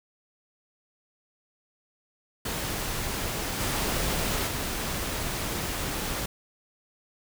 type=noise with level steps; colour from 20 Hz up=pink; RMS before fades=-31 / -28 / -31 dBFS; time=2.45-6.26 s; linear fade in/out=5 ms; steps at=3.59 / 4.46 s; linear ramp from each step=20 ms; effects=none